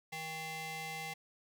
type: ring-modulated tone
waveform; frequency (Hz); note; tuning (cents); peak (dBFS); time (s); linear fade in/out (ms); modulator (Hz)
sawtooth; 635; D#5; +35; -33; 0.12-1.14; 10; 1430
effects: none